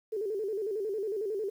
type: tone with vibrato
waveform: sine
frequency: 413.8 Hz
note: G#4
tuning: 6 cents flat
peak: -30 dBFS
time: 0.12-1.5 s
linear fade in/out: 10 ms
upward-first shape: square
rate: 11 Hz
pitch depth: 100 cents each way
effects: 10-bit